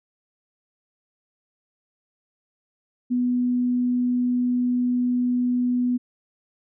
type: tone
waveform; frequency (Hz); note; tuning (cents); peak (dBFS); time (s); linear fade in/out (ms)
sine; 246.9; B3; 0; -19; 3.1-5.98; 20
effects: none